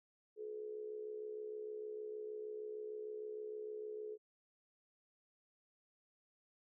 sine tone with amplitude modulation, 427 Hz, G#4, 48 cents sharp, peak -40 dBFS, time 0.36-4.18 s, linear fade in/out 50 ms, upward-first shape sine, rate 66.5 Hz, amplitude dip 60%, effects none

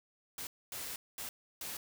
white noise bursts at uneven times, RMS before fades -42 dBFS, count 4, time 0.38-0.47 / 0.72-0.96 / 1.18-1.29 / 1.61-1.77 s, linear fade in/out 2 ms, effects none

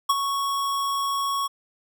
square tone with ADSR envelope, 1108.7 Hz, C#6, in tune, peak -16 dBFS, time 0.09-1.48 s, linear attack 9 ms, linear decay 35 ms, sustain -8 dB, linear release 20 ms, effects none

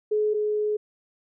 sine tone pair in turn, 424.7 / 422.4 Hz, G#4 / G#4, +39 / +29 cents, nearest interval unison, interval 10 cents, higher first, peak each -20 / -22 dBFS, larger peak first, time 0.11-0.34 / 0.34-0.77 s, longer second, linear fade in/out 10 ms, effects none

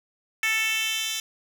10% pulse tone with high-pass filter sweep, 441.2 Hz, A4, 5 cents sharp, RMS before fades -26 dBFS, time 0.43-1.2 s, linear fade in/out 2 ms, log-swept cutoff 2100 to 3900 Hz, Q 2.7, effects none

